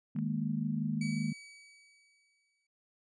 sine chord, D# suspended fourth, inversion none, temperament equal, 155.56 / 207.7 / 233.1 Hz, D#3 / G#3 / A#3, 0 / 0 / 0 cents, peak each -35 dBFS, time 0.15-1.33 s, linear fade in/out 10 ms
clicks, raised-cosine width 0.5 ms, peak -40 dBFS, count 2, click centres 0.163 / 0.188 s
sawtooth tone with exponential decay, 2278 Hz, C#7, 47 cents sharp, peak -36 dBFS, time 1.01-2.67 s, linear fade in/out 5 ms, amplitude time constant 360 ms
effects resampled to 22050 Hz

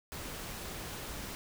pink noise, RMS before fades -42 dBFS, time 0.12-1.35 s, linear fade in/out 0 ms, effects none

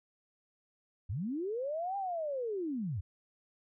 sine linear two-way sweep, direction up then down, 76.8 to 807 to 76.8 Hz, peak -33 dBFS, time 1.09-3.01 s, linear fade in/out 10 ms, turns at 1.97 s, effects none

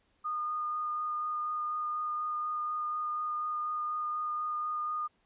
sine tone with vibrato, 1223 Hz, D#6, 30 cents flat, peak -31 dBFS, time 0.24-5.08 s, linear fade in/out 20 ms, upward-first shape sine, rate 4.1 Hz, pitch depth 10 cents each way, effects pink hiss -72 dBFS RMS until 5.25 s + resampled to 8000 Hz

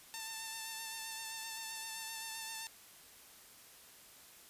5% pulse tone with vibrato, 893 Hz, A5, 25 cents sharp, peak -30 dBFS, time 0.14-2.67 s, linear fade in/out 0 ms, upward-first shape sine, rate 7.7 Hz, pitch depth 21 cents each way, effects white hiss -58 dBFS RMS until 4.49 s + resampled to 32000 Hz

